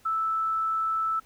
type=tone; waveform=sine; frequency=1316 Hz; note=E6; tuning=3 cents flat; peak=-24 dBFS; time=0.05-1.2 s; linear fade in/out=10 ms; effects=pink hiss -59 dBFS RMS until 1.25 s